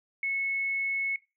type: tone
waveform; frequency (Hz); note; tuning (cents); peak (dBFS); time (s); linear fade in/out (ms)
sine; 2196; C#7; -17; -27; 0.23-1.16; 2
effects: noise-tail reverb RT60 0.3 s tail -22 dB re dry